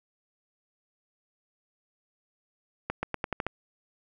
accelerating click train, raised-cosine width 0.5 ms, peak -14 dBFS, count 7, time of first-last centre 2.9-3.466 s, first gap 130 ms, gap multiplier 0.87, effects none

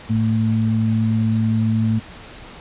sine tone pair together, 110 / 222.5 Hz, A2 / A3, 0 / +20 cents, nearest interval octave, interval 1220 cents, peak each -18 dBFS, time 0.09-2 s, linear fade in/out 20 ms, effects pink hiss -39 dBFS RMS until 2.6 s + resampled to 8000 Hz

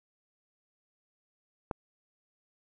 click, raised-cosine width 1 ms, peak -18 dBFS, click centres 1.712 s, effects none

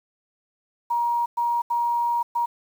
sine tone bursts at uneven times, 947 Hz, A#5, 27 cents sharp, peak -20 dBFS, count 4, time 0.9-1.26 / 1.37-1.62 / 1.7-2.23 / 2.35-2.46 s, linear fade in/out 10 ms, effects 8-bit

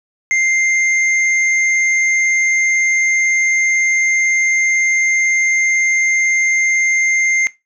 sine tone pair together, 2094 / 6392 Hz, C7 / G8, +1 / +33 cents, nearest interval octave + perfect fifth, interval 1932 cents, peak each -12 / -21 dBFS, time 0.31-7.47 s, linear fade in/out 0 ms, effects noise-tail reverb RT60 0.2 s tail -17 dB re dry

